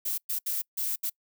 violet noise bursts at uneven times, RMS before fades -30 dBFS, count 5, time 0.05-0.18 / 0.29-0.39 / 0.46-0.62 / 0.77-0.96 / 1.03-1.1 s, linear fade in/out 10 ms, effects noise-tail reverb RT60 0.1 s tail -26 dB re dry

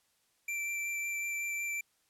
square tone with vibrato, 2346 Hz, D7, 2 cents flat, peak -34 dBFS, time 0.48-1.81 s, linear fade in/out 5 ms, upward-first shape sine, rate 5.4 Hz, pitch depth 9 cents each way, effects white hiss -73 dBFS RMS until 2.09 s + low-pass 12000 Hz 12 dB/octave

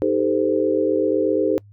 sine chord, A half-diminished seventh, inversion second, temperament equal with one note detuned, 311.1 / 392 / 440 / 515.5 Hz, Eb4 / G4 / A4 / C5, 0 / 0 / 0 / -26 cents, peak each -22 / -22 / -22 / -22 dBFS, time 0.02-1.58 s, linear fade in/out 0 ms, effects noise-tail reverb RT60 0.1 s tail -26 dB re dry + added 102 Hz sine -44 dBFS peak until 1.72 s

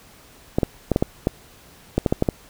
clicks, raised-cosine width 2 ms, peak -4 dBFS, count 11, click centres 0.585 / 0.632 / 0.917 / 0.961 / 1.025 / 1.271 / 1.98 / 2.062 / 2.125 / 2.224 / 2.288 s, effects pink hiss -49 dBFS RMS until 2.49 s

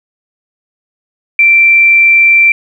sine tone, 2349 Hz, D7, in tune, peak -3 dBFS, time 1.39-2.52 s, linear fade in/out 2 ms, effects 7-bit

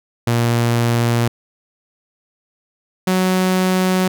sawtooth tone pair in turn, 118 / 185.48 Hz, A#2 / F#3, +22 / +5 cents, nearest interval minor sixth, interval 783 cents, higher second, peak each -10 dBFS, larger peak neither, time 0.27-1.28 / 3.07-4.08 s, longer neither, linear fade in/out 5 ms, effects none

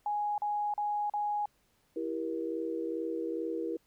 sine tone bursts, 830.6 Hz, G#5, in tune, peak -29 dBFS, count 4, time 0.06-1.457 s, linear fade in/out 2 ms, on 320 ms, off 39 ms
sine chord, E diminished, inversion none, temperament equal with one note detuned, 329.6 / 392 / 474.3 Hz, E4 / G4 / Bb4, 0 / 0 / +30 cents, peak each -35 / -39 / -36 dBFS, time 1.96-3.77 s, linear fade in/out 5 ms
effects pink hiss -71 dBFS RMS until 3.86 s

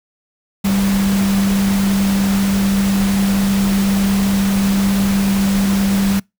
sine tone in noise, 196.8 Hz, G3, 7 cents sharp, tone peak -13 dBFS, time 0.64-6.2 s, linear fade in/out 10 ms, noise pink, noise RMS -24 dBFS, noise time 0.64-6.2 s, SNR +8 dB, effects noise-tail reverb RT60 0.2 s tail -26 dB re dry

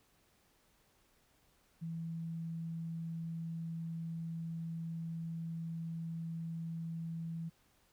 sine tone, 164.81 Hz, E3, in tune, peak -38 dBFS, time 1.81-7.5 s, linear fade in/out 20 ms, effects pink hiss -71 dBFS RMS until 7.92 s

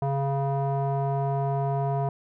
square tone with low-pass filter, 138.4 Hz, C#3, 2 cents flat, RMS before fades -26 dBFS, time 0.02-2.09 s, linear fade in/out 2 ms, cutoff 820 Hz, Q 7.7, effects none

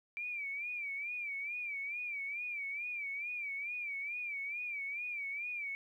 sine tone with vibrato, 2334 Hz, D7, 11 cents flat, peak -37 dBFS, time 0.17-5.75 s, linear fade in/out 0 ms, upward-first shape sine, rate 2.3 Hz, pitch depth 99 cents each way, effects 12-bit

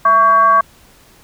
sine tone with frequency modulation, 1124 Hz, C#6, 24 cents sharp, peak -7 dBFS, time 0.05-0.61 s, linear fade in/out 5 ms, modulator 462 Hz, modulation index 0.52, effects pink hiss -47 dBFS RMS until 1.23 s

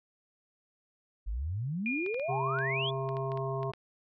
sine exponential sweep, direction up, 46.25 to 3520 Hz, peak -31 dBFS, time 1.26-2.91 s, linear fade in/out 20 ms
sine tone with exponential decay, 2422 Hz, D#7, 47 cents flat, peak -30 dBFS, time 1.86-3.29 s, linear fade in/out 1 ms, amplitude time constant 310 ms
clicks, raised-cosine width 0.3 ms, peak -30 dBFS, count 10, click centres 2.063 / 2.144 / 2.197 / 2.588 / 3.09 / 3.169 / 3.319 / 3.374 / 3.631 / 3.736 s
harmonic tone, 134 Hz, C3, 42 cents sharp, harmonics 1 / 3 / 5 / 7 / 8, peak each -34 / -36 / -38 / -44 / -40 dBFS, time 2.28-3.72 s, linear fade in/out 20 ms
effects none

